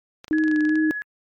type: clicks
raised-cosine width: 0.2 ms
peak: -22 dBFS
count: 11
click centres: 0.244 / 0.281 / 0.384 / 0.438 / 0.481 / 0.514 / 0.561 / 0.607 / 0.652 / 0.693 / 0.756 s
type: tone with vibrato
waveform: sine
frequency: 309.4 Hz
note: D#4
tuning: 10 cents flat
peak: -17 dBFS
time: 0.31-0.91 s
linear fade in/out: 0 ms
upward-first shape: sine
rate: 2.5 Hz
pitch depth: 24 cents each way
type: tone with tremolo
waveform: sine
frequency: 1689 Hz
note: G#6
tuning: 29 cents sharp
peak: -25 dBFS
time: 0.33-1.02 s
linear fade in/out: 0 ms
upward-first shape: sine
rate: 16 Hz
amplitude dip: 30%
effects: MP3 96 kbps